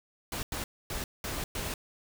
pink noise bursts at uneven times, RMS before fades -35 dBFS, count 5, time 0.32-0.43 / 0.52-0.64 / 0.9-1.04 / 1.24-1.44 / 1.55-1.74 s, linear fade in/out 2 ms, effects none

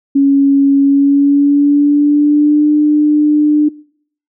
sine tone with pitch glide, 277.6 to 299.2 Hz, C#4 to D4, +3 to +32 cents, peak -6 dBFS, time 0.15-3.69 s, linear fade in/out 10 ms, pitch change +129 cents, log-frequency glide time 0.81-2.67 s, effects noise-tail reverb RT60 0.6 s tail -24 dB re dry

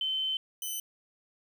sine / 5% pulse tone pair in turn, 3073 / 3027 Hz, G7 / F#7, -35 / +39 cents, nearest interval unison, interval 26 cents, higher first, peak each -28 / -25 dBFS, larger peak second, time 0.01-0.37 / 0.62-0.8 s, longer first, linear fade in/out 2 ms, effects 10-bit

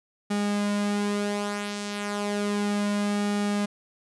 sawtooth tone with flanger, 205.1 Hz, G#3, 21 cents flat, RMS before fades -27 dBFS, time 0.3-3.66 s, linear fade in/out 10 ms, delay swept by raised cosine 1.9 to 4.8 ms, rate 0.33 Hz, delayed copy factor -0.5, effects resampled to 24000 Hz

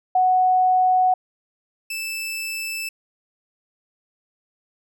sine / sawtooth tone pair in turn, 740 / 2637 Hz, F#5 / E7, 0 / 0 cents, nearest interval octave + minor seventh, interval 2200 cents, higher second, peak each -14 / -23 dBFS, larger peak first, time 0.15-1.14 / 1.9-2.89 s, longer neither, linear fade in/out 5 ms, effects none

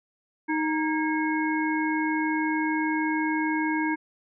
harmonic tone with a mistuned harmonic, 311.1 Hz, D#4, in tune, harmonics 1 / 3 / 5 / 7, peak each -25 / -30 / -32 / -33 dBFS, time 0.48-3.96 s, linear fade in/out 20 ms, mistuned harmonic 5, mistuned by +83 cents, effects none

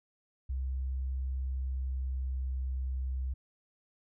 sine tone with pitch glide, 65.4 to 64.87 Hz, C2 to C2, 0 to -14 cents, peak -31 dBFS, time 0.49-3.34 s, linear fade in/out 10 ms, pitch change -14 cents, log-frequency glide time 1.34-2.53 s, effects none

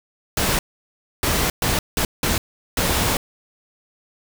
pink noise bursts at uneven times, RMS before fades -20 dBFS, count 6, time 0.37-0.59 / 1.23-1.5 / 1.62-1.79 / 1.97-2.05 / 2.23-2.38 / 2.77-3.17 s, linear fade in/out 2 ms, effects none

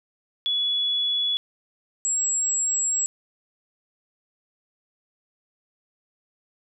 sine tone pair in turn, 3399 / 7652 Hz, G#7 / A#8, +39 / +44 cents, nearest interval octave + major second, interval 1405 cents, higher second, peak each -21 dBFS, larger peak neither, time 0.46-1.37 / 2.05-3.06 s, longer second, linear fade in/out 0 ms, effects none

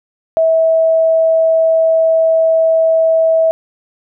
sine tone, 649 Hz, E5, 27 cents flat, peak -8 dBFS, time 0.37-3.51 s, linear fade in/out 0 ms, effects none

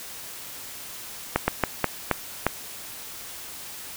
slowing click train, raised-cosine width 0.5 ms, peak -4 dBFS, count 6, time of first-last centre 1.36-2.466 s, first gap 120 ms, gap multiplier 1.31, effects white hiss -39 dBFS RMS until 3.96 s

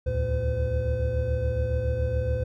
triangle tone cluster, 71 / 78.1 / 113.2 / 509 Hz, C#2 / D#2 / A2 / C5, +42 / +7 / +50 / -48 cents, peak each -27 dBFS, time 0.06-2.44 s, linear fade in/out 10 ms, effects none

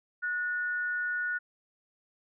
sine tone pair together, 1460 / 1780.2 Hz, F#6 / A6, -24 / +20 cents, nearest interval minor third, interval 344 cents, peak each -29 / -40 dBFS, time 0.22-1.39 s, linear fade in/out 20 ms, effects none

